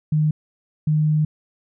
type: tone pair in turn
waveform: sine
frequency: 153.2 / 153.2 Hz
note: D#3 / D#3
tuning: -27 / -27 cents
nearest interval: unison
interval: 0 cents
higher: neither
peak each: -15 dBFS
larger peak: neither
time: 0.12-0.31 / 0.87-1.25 s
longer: second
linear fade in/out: 5 ms
effects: none